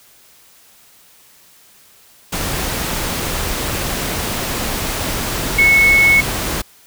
sine tone in noise, 2200 Hz, C#7, 14 cents flat, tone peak -8 dBFS, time 5.58-6.21 s, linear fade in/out 10 ms, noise pink, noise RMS -21 dBFS, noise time 2.32-6.62 s, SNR +10 dB, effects white hiss -48 dBFS RMS until 6.86 s

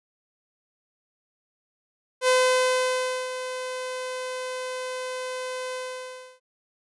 sawtooth tone with ADSR envelope, 510 Hz, C5, 44 cents flat, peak -13 dBFS, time 2.21-6.4 s, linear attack 71 ms, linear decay 1000 ms, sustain -13 dB, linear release 660 ms, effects resampled to 24000 Hz

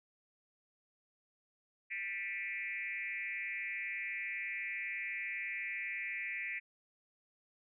sine tone with frequency modulation, 2162 Hz, C#7, 44 cents flat, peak -37 dBFS, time 1.9-6.6 s, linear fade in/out 20 ms, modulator 194 Hz, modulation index 1.6, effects none

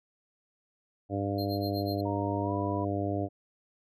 harmonic tone, 99.9 Hz, G2, 33 cents sharp, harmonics 1 / 2 / 3 / 4 / 5 / 6 / 7, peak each -33 / -39 / -33 / -38 / -40 / -37 / -37 dBFS, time 1.09-3.29 s, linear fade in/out 50 ms
square tone with tremolo, 4186 Hz, C8, in tune, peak -38 dBFS, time 1.38-2.01 s, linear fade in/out 5 ms, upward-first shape sine, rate 8.1 Hz, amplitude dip 95%
sine tone with pitch glide, 932.3 to 981.5 Hz, A#5 to B5, 0 to -11 cents, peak -36 dBFS, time 2.05-2.85 s, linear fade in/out 10 ms, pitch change +89 cents, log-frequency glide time 2.42-2.52 s
effects none

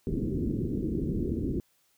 white low-pass noise, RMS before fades -30 dBFS, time 0.07-1.6 s, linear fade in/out 0 ms, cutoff 380 Hz, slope 48 dB/octave, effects white hiss -69 dBFS RMS until 1.97 s

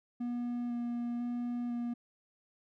triangle tone with vibrato, 240.1 Hz, B3, 49 cents flat, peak -31 dBFS, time 0.2-1.94 s, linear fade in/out 10 ms, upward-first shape square, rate 1 Hz, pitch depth 10 cents each way, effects none

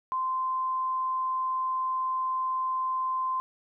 sine tone, 1038 Hz, C6, 14 cents flat, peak -26 dBFS, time 0.12-3.4 s, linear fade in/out 0 ms, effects none

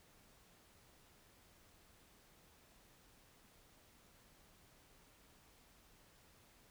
silence, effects pink hiss -67 dBFS RMS until 6.7 s

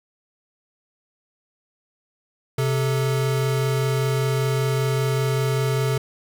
square tone pair together, 130.36 / 436.2 Hz, C3 / A4, -6 / -15 cents, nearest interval octave + major sixth, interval 2091 cents, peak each -21 / -27 dBFS, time 2.58-5.98 s, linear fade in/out 5 ms, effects none

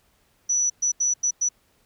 sine tone bursts at uneven times, 5920 Hz, F#8, in tune, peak -19 dBFS, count 5, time 0.49-0.7 / 0.82-0.92 / 1-1.14 / 1.23-1.31 / 1.41-1.49 s, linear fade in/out 10 ms, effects pink hiss -64 dBFS RMS until 1.85 s

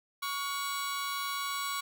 sawtooth tone cluster, 1119 / 1440 / 3917 Hz, C#6 / F#6 / B7, +16 / -47 / -15 cents, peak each -30 / -38 / -38 dBFS, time 0.22-1.81 s, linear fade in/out 10 ms, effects none

